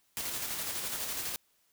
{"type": "noise with tremolo", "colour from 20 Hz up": "white", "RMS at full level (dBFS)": -35, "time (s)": [0.17, 1.36], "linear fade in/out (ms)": 0, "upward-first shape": "square", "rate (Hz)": 12, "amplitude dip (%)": 30, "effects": ["white hiss -71 dBFS RMS until 1.72 s"]}